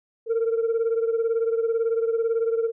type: beating tone pair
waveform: sine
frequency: 453.1 / 471.1 Hz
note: A#4 / A#4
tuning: -49 / +18 cents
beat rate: 18 Hz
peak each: -20 / -25 dBFS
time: 0.26-2.72 s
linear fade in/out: 50 ms
effects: tanh soft clip ceiling -17 dBFS